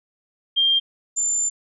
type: tone pair in turn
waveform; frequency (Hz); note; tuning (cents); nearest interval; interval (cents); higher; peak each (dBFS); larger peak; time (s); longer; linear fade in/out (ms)
sine; 3192 / 7166; G7 / A8; +31 / +31; octave + major second; 1400; second; -15 / -19; first; 0.56-0.8 / 1.16-1.5; second; 20
effects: none